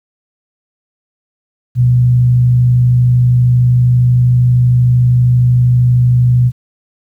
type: tone with frequency modulation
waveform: sine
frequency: 123.47 Hz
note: B2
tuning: in tune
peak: -6 dBFS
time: 1.75-6.52 s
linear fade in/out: 50 ms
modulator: 52.8 Hz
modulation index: 0.21
effects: 8-bit